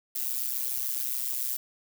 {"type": "noise with amplitude modulation", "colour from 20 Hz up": "violet", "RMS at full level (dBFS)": -27, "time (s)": [0.15, 1.57], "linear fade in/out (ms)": 5, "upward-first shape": "sine", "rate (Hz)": 127, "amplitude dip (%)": 90, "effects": []}